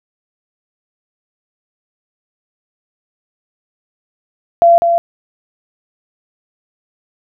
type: tone with echo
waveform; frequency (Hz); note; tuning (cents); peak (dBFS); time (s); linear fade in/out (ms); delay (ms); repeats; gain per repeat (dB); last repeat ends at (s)
sine; 682; F5; -41; -4; 4.62-4.78; 0; 200; 1; -5; 4.98
effects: none